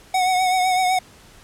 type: tone with vibrato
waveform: square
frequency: 740 Hz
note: F#5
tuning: in tune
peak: -17 dBFS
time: 0.14-0.99 s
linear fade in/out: 5 ms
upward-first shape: triangle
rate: 7.9 Hz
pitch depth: 41 cents each way
effects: pink hiss -48 dBFS RMS until 1.43 s + low-pass 11000 Hz 12 dB/octave